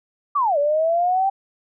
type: linear two-way sweep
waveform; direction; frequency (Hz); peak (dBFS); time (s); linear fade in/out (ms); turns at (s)
sine; down then up; 1200 to 566 to 788; -16; 0.35-1.3; 10; 0.58
effects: none